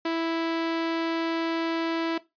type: tone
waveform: sawtooth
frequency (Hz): 329.6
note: E4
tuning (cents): 0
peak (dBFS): -21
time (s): 0.05-2.18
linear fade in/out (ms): 5
effects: noise-tail reverb RT60 0.2 s tail -17 dB re dry + resampled to 11025 Hz